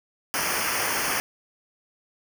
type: noise with comb filter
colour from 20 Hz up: pink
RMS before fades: -26 dBFS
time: 0.34-1.2 s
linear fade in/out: 0 ms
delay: 0.26 ms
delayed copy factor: -0.95
effects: none